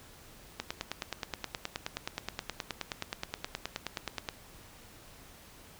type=click train; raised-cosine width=0.2 ms; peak=-16 dBFS; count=36; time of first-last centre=0.6-4.288 s; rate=9.49 Hz; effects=pink hiss -54 dBFS RMS until 5.79 s